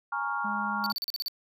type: chord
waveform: sine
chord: Bb minor seventh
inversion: third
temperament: equal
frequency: 830.6 / 932.3 / 1108.7 / 1396.9 Hz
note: Ab5 / Bb5 / Db6 / F6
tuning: 0 / 0 / 0 / 0 cents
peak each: -35 / -35 / -34 / -32 dBFS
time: 0.12-0.92 s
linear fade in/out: 5 ms
type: harmonic tone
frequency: 207.7 Hz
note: G#3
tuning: in tune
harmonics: 1 / 3 / 4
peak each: -35 / -52 / -51 dBFS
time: 0.44-0.93 s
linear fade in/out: 10 ms
type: tone bursts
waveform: square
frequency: 4531 Hz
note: C#8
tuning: 37 cents sharp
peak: -30 dBFS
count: 8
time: 0.84-1.282 s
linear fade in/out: 0 ms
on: 22 ms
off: 38 ms
effects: none